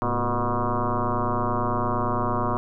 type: tone with frequency modulation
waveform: sine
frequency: 490.4 Hz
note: B4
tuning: 12 cents flat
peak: -21 dBFS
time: 0.02-2.57 s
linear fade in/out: 0 ms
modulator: 119 Hz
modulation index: 6.1
effects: none